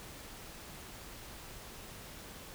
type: silence
effects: pink hiss -49 dBFS RMS until 2.54 s